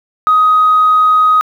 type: tone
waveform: sine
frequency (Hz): 1255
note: D#6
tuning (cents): +15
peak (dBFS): -5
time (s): 0.27-1.41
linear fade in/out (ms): 0
effects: tanh soft clip ceiling -2 dBFS + 7-bit